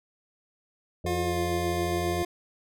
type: harmonic tone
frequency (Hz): 85.9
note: F2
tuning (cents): -28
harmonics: 1 / 2 / 4 / 5 / 6 / 7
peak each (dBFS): -32 / -35 / -38 / -39 / -40 / -40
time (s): 1.04-2.23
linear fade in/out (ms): 5
type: tone with pitch glide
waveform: 25% pulse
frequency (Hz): 355.9 to 351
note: F4 to F4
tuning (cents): +33 to +9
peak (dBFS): -24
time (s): 1.06-2.25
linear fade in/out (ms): 5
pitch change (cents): -24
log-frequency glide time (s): 1.22-1.37
effects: none